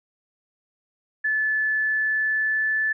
sine tone with pitch glide, 1735 to 1745.1 Hz, A6 to A6, -25 to -15 cents, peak -20 dBFS, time 1.24-2.93 s, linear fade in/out 10 ms, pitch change +10 cents, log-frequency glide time 1.69-2.81 s, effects none

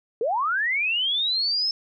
sine linear sweep, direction up, 415.3 to 5274 Hz, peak -21 dBFS, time 0.21-1.71 s, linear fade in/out 2 ms, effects none

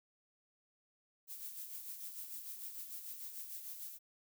violet noise with tremolo, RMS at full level -45 dBFS, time 1.27-3.99 s, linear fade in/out 50 ms, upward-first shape sine, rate 6.7 Hz, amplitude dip 50%, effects none

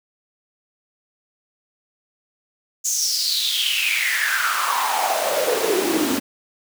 pink noise with high-pass filter sweep, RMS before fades -21 dBFS, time 2.84-6.2 s, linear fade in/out 20 ms, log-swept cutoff 6800 to 250 Hz, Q 7.2, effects none

